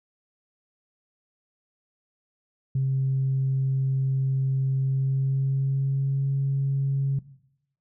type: tone with pitch glide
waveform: sine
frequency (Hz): 133.7 to 137.14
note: C3 to C#3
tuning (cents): +38 to -18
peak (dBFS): -20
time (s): 2.75-7.19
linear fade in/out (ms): 5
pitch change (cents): +44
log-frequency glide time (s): 4.78-6.29
effects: noise-tail reverb RT60 0.8 s tail -18 dB re dry + tanh soft clip ceiling -17 dBFS